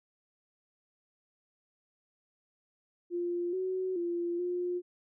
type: tone with pitch steps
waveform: sine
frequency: 349.1 / 373.1 / 345.2 / 355.7 Hz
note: F4 / F#4 / F4 / F4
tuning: -1 / +14 / -20 / +32 cents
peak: -30 dBFS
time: 3.1-4.82 s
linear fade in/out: 50 ms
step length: 430 ms
effects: none